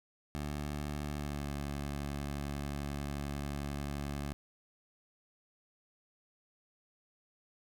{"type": "tone with pitch glide", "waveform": "15% pulse", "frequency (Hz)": [73.42, 71.29], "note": ["D2", "C#2"], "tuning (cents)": [0, 49], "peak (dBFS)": -30, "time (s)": [0.35, 4.33], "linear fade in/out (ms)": 0, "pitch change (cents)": -51, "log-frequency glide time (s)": [1.16, 1.5], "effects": []}